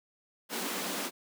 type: high-pass noise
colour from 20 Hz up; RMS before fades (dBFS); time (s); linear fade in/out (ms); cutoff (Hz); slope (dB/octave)
pink; -35; 0.49-1.11; 50; 180; 96
effects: none